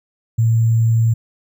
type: tone with sample-and-hold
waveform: sine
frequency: 113.9 Hz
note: A#2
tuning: 40 cents flat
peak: -11 dBFS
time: 0.38-1.14 s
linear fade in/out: 10 ms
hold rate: 7350 Hz
effects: none